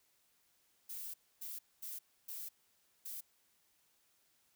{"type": "noise bursts at uneven times", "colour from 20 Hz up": "violet", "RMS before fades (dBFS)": -45, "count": 5, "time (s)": [[0.89, 1.14], [1.41, 1.59], [1.82, 1.99], [2.28, 2.49], [3.05, 3.21]], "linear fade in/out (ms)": 10, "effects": ["white hiss -74 dBFS RMS until 4.55 s"]}